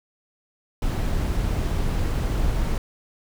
brown noise, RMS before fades -23 dBFS, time 0.82-2.78 s, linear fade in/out 2 ms, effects none

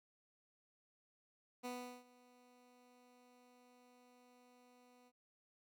15% pulse tone with ADSR envelope, 247.4 Hz, B3, 3 cents sharp, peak -36 dBFS, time 1.63-5.12 s, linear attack 24 ms, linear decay 380 ms, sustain -23 dB, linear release 49 ms, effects none

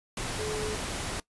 sine tone in noise, 428 Hz, A4, 48 cents flat, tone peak -32 dBFS, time 0.39-0.75 s, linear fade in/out 2 ms, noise pink, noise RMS -34 dBFS, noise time 0.17-1.2 s, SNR -1 dB, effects noise-tail reverb RT60 0.1 s tail -20 dB re dry + resampled to 24000 Hz

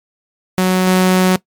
sawtooth tone with level steps, 185 Hz, F#3, in tune, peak -7 / -5 dBFS, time 0.58-1.36 s, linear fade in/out 0 ms, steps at 0.87 s, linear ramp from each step 5 ms, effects noise-tail reverb RT60 0.1 s tail -20 dB re dry + MP3 96 kbps

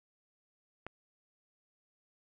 click, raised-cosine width 0.5 ms, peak -26 dBFS, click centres 0.866 s, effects none

